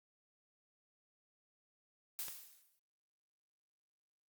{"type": "noise with exponential decay", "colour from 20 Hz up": "blue", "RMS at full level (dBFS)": -40, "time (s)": [2.19, 2.79], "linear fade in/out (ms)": 0, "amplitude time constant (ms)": 130}
{"type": "click", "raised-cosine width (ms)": 0.2, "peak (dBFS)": -29, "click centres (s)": 2.283}
{"effects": ["Opus 48 kbps"]}